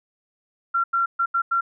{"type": "tone bursts at uneven times", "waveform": "sine", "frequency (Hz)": 1369, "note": "F6", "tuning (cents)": -35, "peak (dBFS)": -18, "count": 5, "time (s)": [[0.74, 0.84], [0.93, 1.06], [1.19, 1.26], [1.34, 1.42], [1.51, 1.61]], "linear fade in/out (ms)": 10, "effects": []}